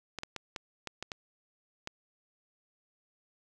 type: clicks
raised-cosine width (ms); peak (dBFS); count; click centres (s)
0.2; -20; 8; 0.187 / 0.234 / 0.363 / 0.562 / 0.873 / 1.026 / 1.118 / 1.874
effects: none